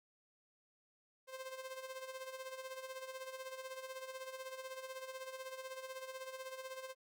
sawtooth tone with tremolo, 523.3 Hz, C5, in tune, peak -39 dBFS, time 1.27-6.95 s, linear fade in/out 50 ms, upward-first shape sine, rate 16 Hz, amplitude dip 65%, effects none

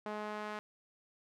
sawtooth tone with band-pass filter sweep, 211.2 Hz, G#3, 29 cents sharp, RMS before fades -41 dBFS, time 0.06-0.59 s, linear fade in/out 0 ms, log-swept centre 820 to 1300 Hz, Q 0.9, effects none

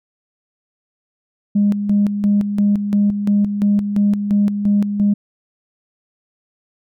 sine tone with tremolo, 204.3 Hz, G#3, 28 cents flat, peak -10 dBFS, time 1.55-5.14 s, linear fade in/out 10 ms, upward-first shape square, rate 2.9 Hz, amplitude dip 60%, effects tanh soft clip ceiling -7 dBFS

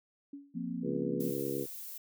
sine tone with exponential decay, 282.1 Hz, C#4, 30 cents sharp, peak -39 dBFS, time 0.33-0.62 s, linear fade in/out 5 ms, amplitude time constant 63 ms
sine chord, F suspended fourth, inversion none, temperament equal, 174.61 / 233.1 / 261.6 Hz, F3 / Bb3 / C4, 0 / 0 / 0 cents, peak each -39 / -38 / -39 dBFS, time 0.54-1.32 s, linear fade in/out 20 ms
harmonic tone, 69.5 Hz, C#2, 5 cents sharp, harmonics 2 / 3 / 4 / 5 / 6 / 7, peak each -43 / -46 / -39 / -38 / -38 / -39 dBFS, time 0.82-1.67 s, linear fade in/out 50 ms
violet noise, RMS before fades -44 dBFS, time 1.2-1.98 s, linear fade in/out 5 ms
effects none

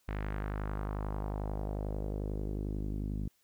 sawtooth tone with low-pass filter sweep, 51.2 Hz, G#1, 24 cents flat, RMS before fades -36 dBFS, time 0.08-3.28 s, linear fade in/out 5 ms, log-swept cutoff 2100 to 230 Hz, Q 1.8, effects white hiss -72 dBFS RMS until 3.43 s

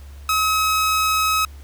sawtooth tone, 1278 Hz, D#6, 46 cents sharp, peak -13 dBFS, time 0.29-1.45 s, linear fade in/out 2 ms, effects added 70 Hz sine -36 dBFS peak until 1.63 s + pink hiss -51 dBFS RMS until 1.63 s

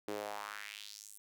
sawtooth tone with high-pass filter sweep, 103.83 Hz, G#2, in tune, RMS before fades -45 dBFS, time 0.08-1.18 s, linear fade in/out 0 ms, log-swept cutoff 350 to 10000 Hz, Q 2.6, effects none

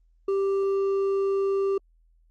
sine tone with hard clipping, 392 Hz, G4, in tune, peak -23 dBFS, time 0.28-1.78 s, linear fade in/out 5 ms, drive 4 dB, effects added 41 Hz sine -58 dBFS peak until 2.3 s + Opus 24 kbps

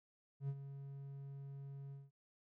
triangle tone with ADSR envelope, 138.59 Hz, C#3, in tune, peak -34 dBFS, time 0.4-2.11 s, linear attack 87 ms, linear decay 55 ms, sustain -11 dB, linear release 190 ms, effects none

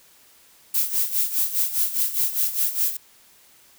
violet noise with tremolo, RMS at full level -20 dBFS, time 0.74-2.97 s, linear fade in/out 5 ms, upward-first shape sine, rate 4.9 Hz, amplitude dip 75%, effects white hiss -54 dBFS RMS until 3.78 s

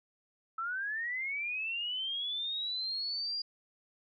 sine linear sweep, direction up, 1300 to 4840 Hz, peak -33 dBFS, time 0.58-3.42 s, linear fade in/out 5 ms, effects none

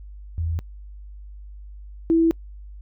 sine tone pair in turn, 82.3 / 329.2 Hz, E2 / E4, -2 / -2 cents, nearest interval 2 octaves, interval 2400 cents, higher second, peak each -22 / -14 dBFS, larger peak second, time 0.38-0.59 / 2.1-2.31 s, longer neither, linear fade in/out 0 ms, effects noise-tail reverb RT60 0.1 s tail -26 dB re dry + added 50 Hz sine -37 dBFS peak until 2.81 s

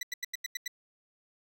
20% pulse tone bursts, 1975.5 Hz, B6, in tune, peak -27 dBFS, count 7, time 0.01-0.679 s, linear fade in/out 5 ms, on 21 ms, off 87 ms, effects none

